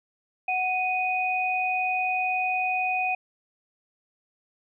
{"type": "tone pair together", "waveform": "sine", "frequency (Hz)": [740, 2489], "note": ["F#5", "D#7"], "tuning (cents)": [0, 0], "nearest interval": "octave + major sixth", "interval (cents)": 2100, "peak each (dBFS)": -26, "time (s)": [0.48, 3.15], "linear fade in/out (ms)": 5, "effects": []}